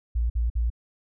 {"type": "tone bursts", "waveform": "sine", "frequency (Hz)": 58.1, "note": "A#1", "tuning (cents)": -5, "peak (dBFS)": -21, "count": 3, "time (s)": [0.15, 0.702], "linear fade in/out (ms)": 10, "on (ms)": 150, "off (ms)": 51, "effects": []}